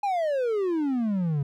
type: exponential sweep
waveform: triangle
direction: down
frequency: 836 to 136.3 Hz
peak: -21 dBFS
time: 0.03-1.43 s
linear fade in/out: 5 ms
effects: none